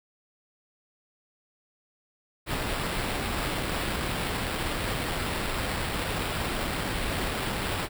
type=noise with sample-and-hold; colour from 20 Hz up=pink; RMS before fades=-30 dBFS; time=2.46-7.89 s; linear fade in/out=50 ms; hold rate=6300 Hz; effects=none